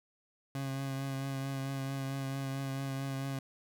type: tone with vibrato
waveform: 30% pulse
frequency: 135.8 Hz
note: C#3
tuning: 35 cents flat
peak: -32 dBFS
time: 0.55-3.39 s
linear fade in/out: 2 ms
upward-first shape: triangle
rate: 4.5 Hz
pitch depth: 23 cents each way
effects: none